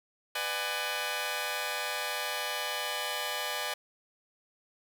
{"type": "chord", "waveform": "10% pulse", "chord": "G# half-diminished seventh", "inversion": "first", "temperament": "just", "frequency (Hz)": [498.4, 598, 747.5, 830.6], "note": ["B4", "D5", "F#5", "G#5"], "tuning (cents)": [16, 31, 17, 0], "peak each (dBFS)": [-31, -28, -32, -28], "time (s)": [0.35, 3.74], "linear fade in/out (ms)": 5, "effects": []}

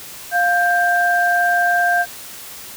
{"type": "tone pair together", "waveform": "sine", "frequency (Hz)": [702.8, 1580], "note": ["F5", "G6"], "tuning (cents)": [11, 13], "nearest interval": "octave + major second", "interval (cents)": 1402, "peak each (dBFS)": -16, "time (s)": [0.31, 2.06], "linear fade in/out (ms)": 50, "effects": ["white hiss -35 dBFS RMS until 2.76 s"]}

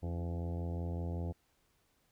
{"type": "harmonic tone with a mistuned harmonic", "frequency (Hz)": 85.3, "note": "F2", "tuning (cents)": -40, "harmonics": [1, 2, 3, 4, 5, 6, 7, 8, 9, 10], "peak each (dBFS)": [-36, -42, -48, -49, -51, -50, -57, -53, -58, -59], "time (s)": [0.02, 1.33], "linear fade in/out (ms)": 20, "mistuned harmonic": 3, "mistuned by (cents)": 50, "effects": ["pink hiss -74 dBFS RMS until 2.11 s"]}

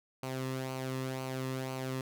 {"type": "tone with flanger", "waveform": "sawtooth", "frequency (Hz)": 130.81, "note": "C3", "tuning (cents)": 0, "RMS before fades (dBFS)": -37, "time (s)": [0.23, 2.01], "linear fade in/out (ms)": 2, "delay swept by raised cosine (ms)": [0.56, 1.35], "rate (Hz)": 2, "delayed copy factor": -0.55, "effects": []}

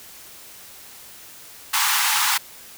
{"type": "high-pass noise", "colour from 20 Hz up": "pink", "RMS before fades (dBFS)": -20, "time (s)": [1.73, 2.38], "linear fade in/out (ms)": 10, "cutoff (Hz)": 810, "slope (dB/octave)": 96, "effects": ["white hiss -43 dBFS RMS until 2.77 s"]}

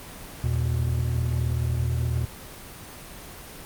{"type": "tone pair together", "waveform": "triangle", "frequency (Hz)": [82, 120.83], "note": ["E2", "B2"], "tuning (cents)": [-9, -37], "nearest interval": "perfect fifth", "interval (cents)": 672, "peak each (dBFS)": [-23, -22], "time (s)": [0.44, 2.25], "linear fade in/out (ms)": 0, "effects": ["pink hiss -41 dBFS RMS until 3.65 s", "Opus 24 kbps"]}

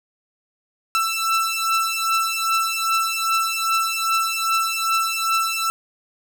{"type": "beating tone pair", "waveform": "sawtooth", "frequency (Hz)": [1330, 1332.5], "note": ["E6", "E6"], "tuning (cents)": [15, 18], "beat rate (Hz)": 2.5, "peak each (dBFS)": [-18, -19], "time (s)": [0.95, 5.7], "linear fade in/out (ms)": 0, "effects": []}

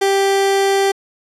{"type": "tone", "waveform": "30% pulse", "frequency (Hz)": 392.5, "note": "G4", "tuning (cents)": 2, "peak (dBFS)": -10, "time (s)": [0.01, 0.92], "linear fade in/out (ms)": 10, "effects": ["low-pass 11000 Hz 12 dB/octave"]}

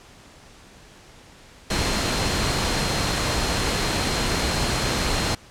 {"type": "tone in noise", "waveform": "sine", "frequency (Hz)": 4186, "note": "C8", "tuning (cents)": 0, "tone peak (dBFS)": -33, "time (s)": [1.7, 5.35], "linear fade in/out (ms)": 5, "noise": "pink", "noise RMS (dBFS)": -23, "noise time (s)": [1.7, 5.35], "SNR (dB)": -13, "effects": ["pink hiss -48 dBFS RMS until 5.5 s", "low-pass 8000 Hz 12 dB/octave"]}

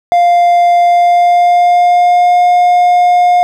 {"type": "tone with pitch glide", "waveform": "triangle", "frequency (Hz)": [699, 712.5], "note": ["F5", "F5"], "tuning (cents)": [1, 34], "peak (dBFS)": -3, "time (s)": [0.12, 3.43], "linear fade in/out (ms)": 0, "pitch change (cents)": 33, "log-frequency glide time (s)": [0.82, 2.44], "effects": []}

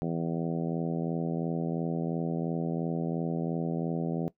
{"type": "harmonic tone", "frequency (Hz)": 82.9, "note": "E2", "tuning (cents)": 10, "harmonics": [2, 3, 4, 5, 6, 7, 8, 9], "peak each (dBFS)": [-31, -35, -37, -39, -41, -42, -43, -44], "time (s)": [0.02, 4.28], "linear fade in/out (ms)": 0, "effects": ["noise-tail reverb RT60 0.1 s tail -18 dB re dry"]}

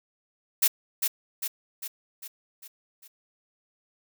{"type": "noise with echo", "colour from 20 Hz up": "blue", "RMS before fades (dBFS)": -20, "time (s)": [0.62, 0.68], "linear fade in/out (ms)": 10, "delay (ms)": 400, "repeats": 6, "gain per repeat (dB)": -5, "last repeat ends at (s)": 3.08, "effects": []}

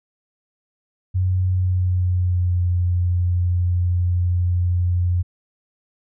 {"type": "tone with pitch glide", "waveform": "sine", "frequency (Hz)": [92.2, 88.75], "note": ["F#2", "F2"], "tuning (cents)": [-6, 28], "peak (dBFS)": -16, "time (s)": [1.14, 5.23], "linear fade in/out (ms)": 20, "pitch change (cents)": -66, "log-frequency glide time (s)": [1.49, 2.63], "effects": []}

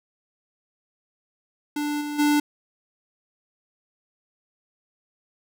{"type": "tone with level steps", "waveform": "square", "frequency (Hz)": 294.6, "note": "D4", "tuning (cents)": 6, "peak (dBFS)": [-25, -29, -18], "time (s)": [1.76, 2.4], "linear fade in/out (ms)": 5, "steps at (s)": [2, 2.18], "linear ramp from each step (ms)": 20, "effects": []}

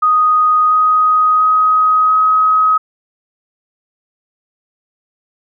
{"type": "tone with pitch steps", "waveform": "sine", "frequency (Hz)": [1244.5, 1252.4, 1260.4, 1268.4], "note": ["D#6", "D#6", "D#6", "D#6"], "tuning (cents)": [0, 11, 22, 33], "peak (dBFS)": -8, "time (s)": [0.02, 2.78], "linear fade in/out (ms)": 10, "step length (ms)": 690, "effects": []}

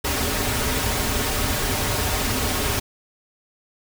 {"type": "noise with comb filter", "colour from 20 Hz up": "pink", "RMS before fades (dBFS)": -23, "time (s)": [0.04, 2.8], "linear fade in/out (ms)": 10, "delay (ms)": 5.9, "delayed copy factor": -0.6, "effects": []}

